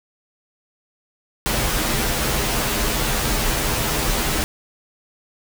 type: noise with comb filter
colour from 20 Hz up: pink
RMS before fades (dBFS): -21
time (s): 1.46-4.44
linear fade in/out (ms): 0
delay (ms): 11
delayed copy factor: -0.95
effects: none